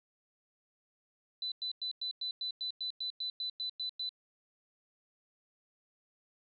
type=tone bursts; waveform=sine; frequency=4000 Hz; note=B7; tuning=21 cents sharp; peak=-34 dBFS; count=14; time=1.42-4.092 s; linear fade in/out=2 ms; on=98 ms; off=100 ms; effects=none